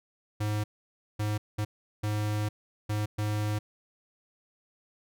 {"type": "tone bursts at uneven times", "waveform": "square", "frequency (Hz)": 105.5, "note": "G#2", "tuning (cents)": 28, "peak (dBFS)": -28, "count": 6, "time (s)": [[0.4, 0.64], [1.19, 1.38], [1.58, 1.65], [2.03, 2.49], [2.89, 3.06], [3.18, 3.59]], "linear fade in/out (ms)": 10, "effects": []}